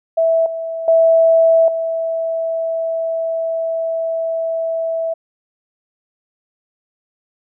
sine tone with level steps, 656 Hz, E5, 9 cents flat, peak -11 / -21 / -8 / -17 dBFS, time 0.17-5.14 s, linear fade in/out 10 ms, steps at 0.46 / 0.88 / 1.68 s, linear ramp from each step 2 ms, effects none

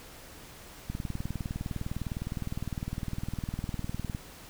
click train, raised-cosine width 5 ms, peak -21 dBFS, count 65, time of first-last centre 0.9-4.149 s, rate 19.7 Hz, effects pink hiss -49 dBFS RMS until 4.49 s

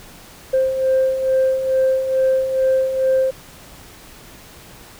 sine beating tone pair, 523.3 / 525.6 Hz, C5 / C5, 0 / +8 cents, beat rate 2.3 Hz, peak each -21 / -14 dBFS, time 0.53-3.31 s, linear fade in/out 10 ms, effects tanh soft clip ceiling -10 dBFS + pink hiss -42 dBFS RMS until 4.99 s

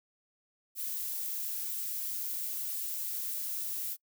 violet noise, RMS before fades -36 dBFS, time 0.75-3.97 s, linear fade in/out 50 ms, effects noise-tail reverb RT60 0.1 s tail -25 dB re dry

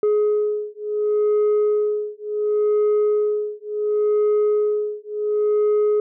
sine beating tone pair, 420 / 420.7 Hz, G#4 / G#4, +19 / +22 cents, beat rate 0.7 Hz, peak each -18 dBFS, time 0.03-6 s, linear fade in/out 2 ms, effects tanh soft clip ceiling -14 dBFS

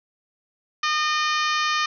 harmonic tone, 610 Hz, D#5, 34 cents flat, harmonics 2 / 3 / 4 / 5 / 6 / 7 / 8 / 9 / 10, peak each -23 / -27 / -29 / -31 / -33 / -34 / -35 / -36 / -37 dBFS, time 0.83-1.86 s, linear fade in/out 5 ms, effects none

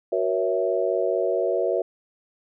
sine chord, F# dominant seventh, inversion none, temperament equal with one note detuned, 370 / 473.8 / 554.4 / 659.3 Hz, F#4 / A#4 / C#5 / E5, 0 / +28 / 0 / 0 cents, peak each -26 dBFS, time 0.12-1.82 s, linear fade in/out 5 ms, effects none

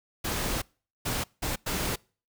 pink noise bursts at uneven times, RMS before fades -30 dBFS, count 4, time 0.24-0.62 / 1.05-1.24 / 1.42-1.56 / 1.66-1.96 s, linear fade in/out 10 ms, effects noise-tail reverb RT60 0.4 s tail -26 dB re dry

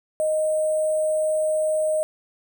sine tone with sample-and-hold, 622.3 Hz, D#5, in tune, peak -19 dBFS, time 0.2-2.03 s, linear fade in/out 0 ms, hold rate 8820 Hz, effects none

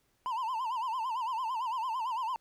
triangle tone with vibrato, 960 Hz, B5, 49 cents flat, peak -29 dBFS, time 0.26-2.36 s, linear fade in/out 0 ms, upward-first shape sine, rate 8.9 Hz, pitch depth 160 cents each way, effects pink hiss -73 dBFS RMS until 2.4 s

